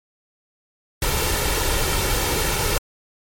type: noise with comb filter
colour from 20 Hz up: pink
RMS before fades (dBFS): -21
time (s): 1.02-2.78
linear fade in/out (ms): 2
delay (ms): 2.2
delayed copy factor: +0.55
effects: MP3 64 kbps